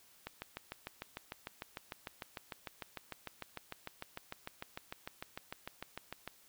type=click train; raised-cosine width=0.3 ms; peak=-25 dBFS; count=41; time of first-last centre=0.27-6.276 s; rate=6.66 Hz; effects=white hiss -64 dBFS RMS until 6.48 s